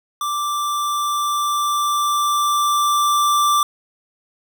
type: tone with level ramp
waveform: square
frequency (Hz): 1175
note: D6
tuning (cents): +1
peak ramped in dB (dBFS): -21 to -14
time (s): 0.21-3.63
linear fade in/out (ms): 2
effects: none